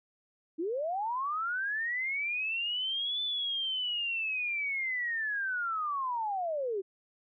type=linear two-way sweep; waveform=sine; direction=up then down; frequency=300 to 3520 to 366.9 Hz; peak=-30 dBFS; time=0.58-6.82 s; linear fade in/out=20 ms; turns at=3.22 s; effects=none